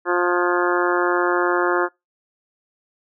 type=harmonic tone with a mistuned harmonic; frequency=177 Hz; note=F3; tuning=23 cents sharp; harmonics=2 / 3 / 4 / 5 / 6 / 7 / 8 / 9 / 10; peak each=-20 / -26 / -28 / -28 / -25 / -27 / -26 / -30 / -28 dBFS; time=0.05-1.89 s; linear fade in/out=50 ms; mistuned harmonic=10; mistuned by=-64 cents; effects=noise-tail reverb RT60 0.2 s tail -24 dB re dry